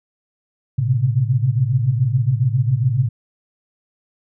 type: tone cluster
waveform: sine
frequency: 112.1 / 127.4 / 134.6 Hz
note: A2 / C3 / C3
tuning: +33 / -46 / +49 cents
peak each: -19 dBFS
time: 0.78-3.09 s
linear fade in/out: 10 ms
effects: none